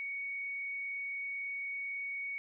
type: tone with frequency modulation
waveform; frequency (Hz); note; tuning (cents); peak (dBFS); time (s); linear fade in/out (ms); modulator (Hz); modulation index
sine; 2233; C#7; +12; -36; 0-2.38; 0; 30.1; 0.41
effects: none